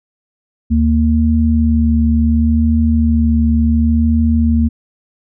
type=tone pair together; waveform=sine; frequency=76.4 / 229.9 Hz; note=D#2 / A#3; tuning=-31 / -24 cents; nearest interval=octave + perfect fifth; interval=1907 cents; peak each=-12 dBFS; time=0.7-4.69 s; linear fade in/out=20 ms; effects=none